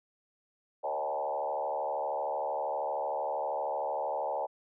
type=tone with frequency modulation; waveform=sine; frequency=707 Hz; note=F5; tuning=21 cents sharp; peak=-30 dBFS; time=0.83-4.47 s; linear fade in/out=20 ms; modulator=72.9 Hz; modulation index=2.8; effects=none